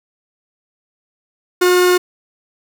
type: tone pair together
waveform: 45% pulse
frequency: 360.8 / 1424.6 Hz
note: F#4 / F6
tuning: -44 / +34 cents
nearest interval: 2 octaves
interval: 2378 cents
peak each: -10 / -22 dBFS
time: 1.61-1.98 s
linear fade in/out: 10 ms
effects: 8-bit